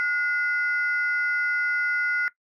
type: tone pair together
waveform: sine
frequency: 1444 / 2042 Hz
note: F#6 / C7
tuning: -43 / -43 cents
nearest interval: tritone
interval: 600 cents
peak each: -22 / -25 dBFS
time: 0-2.28 s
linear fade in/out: 0 ms
effects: noise-tail reverb RT60 0.1 s tail -19 dB re dry + tanh soft clip ceiling -16 dBFS